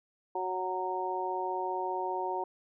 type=harmonic tone; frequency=185 Hz; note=F#3; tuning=in tune; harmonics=2 / 3 / 4 / 5; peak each=-36 / -41 / -36 / -34 dBFS; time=0.35-2.44 s; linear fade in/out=5 ms; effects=none